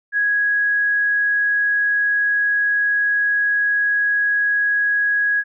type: tone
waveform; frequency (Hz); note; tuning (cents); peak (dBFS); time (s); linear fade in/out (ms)
sine; 1661.2; G#6; 0; -15; 0.12-5.44; 50
effects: none